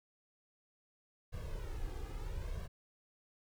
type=noise with flanger; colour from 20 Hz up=brown; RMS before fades=-41 dBFS; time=1.32-2.68 s; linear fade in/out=20 ms; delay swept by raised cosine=1.8 to 2.48 ms; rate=0.75 Hz; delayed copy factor=+0.8; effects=none